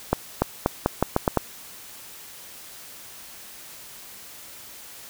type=accelerating click train; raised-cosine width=1 ms; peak=-4 dBFS; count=8; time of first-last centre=0.13-1.373 s; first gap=290 ms; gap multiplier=0.83; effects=white hiss -43 dBFS RMS until 5.09 s